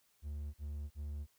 triangle tone bursts, 73.42 Hz, D2, in tune, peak -37 dBFS, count 3, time 0.22-1.268 s, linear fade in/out 50 ms, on 320 ms, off 44 ms, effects white hiss -73 dBFS RMS until 1.38 s

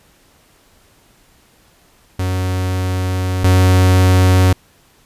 45% pulse tone pair in turn, 92.5 / 92.5 Hz, F#2 / F#2, 0 / 0 cents, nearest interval unison, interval 0 cents, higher neither, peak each -16 / -8 dBFS, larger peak second, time 2.19-3.44 / 3.44-4.53 s, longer first, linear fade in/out 5 ms, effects pink hiss -52 dBFS RMS until 5.05 s + resampled to 32000 Hz

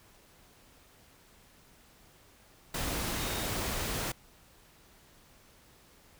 sine tone in noise, 3729 Hz, A#7, in tune, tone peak -45 dBFS, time 3.18-3.48 s, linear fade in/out 5 ms, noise pink, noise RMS -34 dBFS, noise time 2.74-4.12 s, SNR -14 dB, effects pink hiss -60 dBFS RMS until 6.19 s

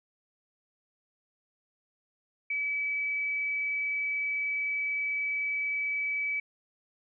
sine tone with frequency modulation, 2292 Hz, D7, 43 cents flat, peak -28 dBFS, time 2.5-6.4 s, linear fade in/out 5 ms, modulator 29.4 Hz, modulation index 0.39, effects none

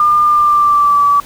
sine tone with pitch glide, 1202 to 1149.7 Hz, D6 to D6, +40 to -37 cents, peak -7 dBFS, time 0-1.2 s, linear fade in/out 2 ms, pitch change -77 cents, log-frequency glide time 0.28-1.07 s, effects pink hiss -36 dBFS RMS until 1.25 s

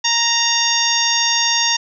harmonic tone with a mistuned harmonic, 932.3 Hz, A#5, in tune, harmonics 1 / 2 / 3 / 4 / 5 / 6 / 7, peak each -23 / -23 / -23 / -21 / -24 / -19 / -23 dBFS, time 0.04-1.77 s, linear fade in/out 10 ms, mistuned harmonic 4, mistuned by -45 cents, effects none

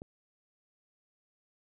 click, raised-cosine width 2 ms, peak -30 dBFS, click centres 0.019 s, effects none

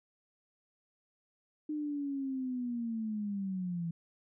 sine linear sweep, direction down, 305.4 to 164.81 Hz, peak -33 dBFS, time 1.69-3.91 s, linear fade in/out 5 ms, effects none

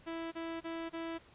sawtooth tone bursts, 330 Hz, E4, 2 cents sharp, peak -34 dBFS, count 4, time 0.06-1.187 s, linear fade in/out 20 ms, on 260 ms, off 29 ms, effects pink hiss -61 dBFS RMS until 1.34 s + resampled to 8000 Hz

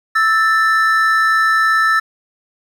triangle tone pair together, 1314.2 / 1771 Hz, E6 / A6, -6 / +11 cents, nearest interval perfect fourth, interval 517 cents, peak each -12 dBFS, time 0.15-2 s, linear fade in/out 10 ms, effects 8-bit

